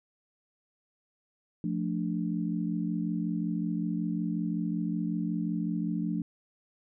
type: chord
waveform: sine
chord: D minor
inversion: first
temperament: equal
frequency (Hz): 174.61 / 220 / 293.7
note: F3 / A3 / D4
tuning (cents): 0 / 0 / 0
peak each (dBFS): -31 / -33 / -34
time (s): 1.64-6.22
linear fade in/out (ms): 2
effects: none